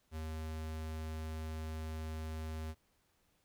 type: tone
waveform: square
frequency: 79 Hz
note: D#2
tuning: 27 cents sharp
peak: -40 dBFS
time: 0.11-2.75 s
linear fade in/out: 50 ms
effects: pink hiss -75 dBFS RMS until 3.44 s